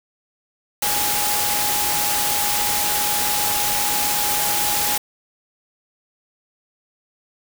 sine tone in noise, 830.6 Hz, G#5, in tune, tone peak -26 dBFS, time 0.82-4.98 s, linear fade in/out 5 ms, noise white, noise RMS -21 dBFS, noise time 0.82-4.98 s, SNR -8 dB, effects none

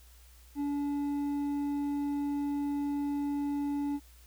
sine tone with hard clipping, 286.8 Hz, D4, 41 cents flat, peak -31 dBFS, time 0.55-4 s, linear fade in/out 50 ms, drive 5 dB, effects added 60 Hz sine -54 dBFS peak until 4.26 s + white hiss -61 dBFS RMS until 4.26 s

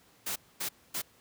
white noise bursts at uneven times, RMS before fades -34 dBFS, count 3, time 0.26-0.36 / 0.6-0.69 / 0.94-1.02 s, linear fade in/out 10 ms, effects pink hiss -62 dBFS RMS until 1.2 s + high-pass 80 Hz 12 dB/octave

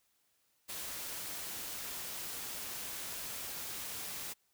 white noise, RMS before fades -42 dBFS, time 0.68-4.34 s, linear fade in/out 20 ms, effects white hiss -75 dBFS RMS until 4.53 s

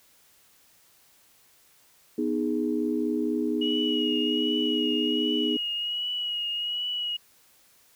sine chord, G# minor, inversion first, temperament equal, 246.9 / 311.1 / 415.3 Hz, B3 / D#4 / G#4, 0 / 0 / 0 cents, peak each -28 / -27 / -30 dBFS, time 2.18-5.57 s, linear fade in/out 5 ms
sine tone with vibrato, 2902 Hz, F#7, 34 cents flat, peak -27 dBFS, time 3.61-7.17 s, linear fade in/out 10 ms, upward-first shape triangle, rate 1.3 Hz, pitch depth 34 cents each way
effects tanh soft clip ceiling -12 dBFS + white hiss -60 dBFS RMS until 7.95 s

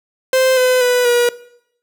45% pulse tone with pitch steps, 520 / 507 / 494.2 / 481.8 Hz, C5 / B4 / B4 / B4, -11 / +45 / +1 / -43 cents, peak -11 dBFS, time 0.33-1.29 s, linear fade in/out 2 ms, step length 240 ms, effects noise-tail reverb RT60 0.7 s tail -19 dB re dry

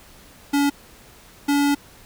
square tone pair in turn, 284.2 / 285.4 Hz, C#4 / D4, +43 / -49 cents, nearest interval unison, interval 8 cents, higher second, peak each -17 dBFS, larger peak neither, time 0.53-0.7 / 1.48-1.75 s, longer second, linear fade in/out 10 ms, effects pink hiss -48 dBFS RMS until 2.05 s

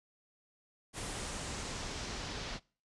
pink noise with low-pass filter sweep, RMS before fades -41 dBFS, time 0.93-2.6 s, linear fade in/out 50 ms, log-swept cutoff 10000 to 4600 Hz, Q 1.5, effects noise-tail reverb RT60 0.4 s tail -24 dB re dry + resampled to 24000 Hz

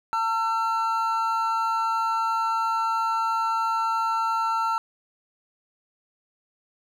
triangle tone pair together, 900 / 1348.5 Hz, A5 / E6, +39 / +39 cents, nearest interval perfect fifth, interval 700 cents, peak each -23 dBFS, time 0.13-4.78 s, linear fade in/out 0 ms, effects none

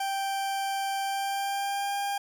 40% pulse tone with pitch glide, 784 to 802.3 Hz, G5 to G5, 0 to +40 cents, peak -27 dBFS, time 0-2.18 s, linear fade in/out 5 ms, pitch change +40 cents, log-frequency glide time 1.03-1.96 s, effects 10-bit

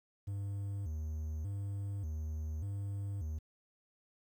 triangle tone with vibrato, 87.9 Hz, F2, 12 cents sharp, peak -34 dBFS, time 0.27-3.39 s, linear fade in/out 10 ms, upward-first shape square, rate 0.85 Hz, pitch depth 220 cents each way, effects 11-bit

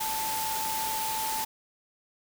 sine tone in noise, 880 Hz, A5, in tune, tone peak -31 dBFS, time 0-1.45 s, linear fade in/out 10 ms, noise white, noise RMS -33 dBFS, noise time 0-1.45 s, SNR -1 dB, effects none

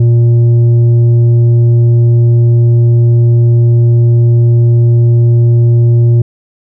triangle tone with tanh clipping, 118.1 Hz, A#2, 23 cents sharp, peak -5 dBFS, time 0-6.22 s, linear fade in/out 5 ms, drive 10 dB, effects none

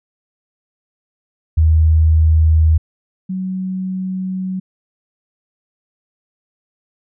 sine tone pair in turn, 79.4 / 187 Hz, D#2 / F#3, +36 / +19 cents, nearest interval octave + minor third, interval 1483 cents, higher second, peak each -8 / -19 dBFS, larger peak first, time 1.57-2.78 / 3.29-4.6 s, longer second, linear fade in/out 10 ms, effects none

